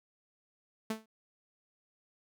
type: tone with exponential decay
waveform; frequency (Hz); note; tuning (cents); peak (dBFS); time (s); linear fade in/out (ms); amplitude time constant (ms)
sawtooth; 220; A3; 0; -26; 0.9-1.06; 5; 34
effects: none